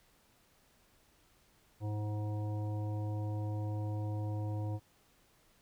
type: harmonic tone with a mistuned harmonic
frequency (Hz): 105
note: G#2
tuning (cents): +19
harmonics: 1 / 3 / 5 / 7 / 9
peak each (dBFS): -34 / -44 / -48 / -51 / -53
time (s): 1.8-4.8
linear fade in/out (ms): 50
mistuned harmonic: 3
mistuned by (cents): +25
effects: pink hiss -68 dBFS RMS until 5.61 s